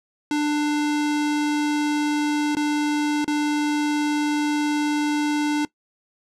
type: tone with dropouts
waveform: square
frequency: 296.9 Hz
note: D4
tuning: 19 cents sharp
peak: -20 dBFS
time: 0.31-5.65 s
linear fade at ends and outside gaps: 2 ms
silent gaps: 2.551-2.568 / 3.245-3.278 s
effects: noise-tail reverb RT60 0.1 s tail -20 dB re dry + low-pass 8000 Hz 12 dB/octave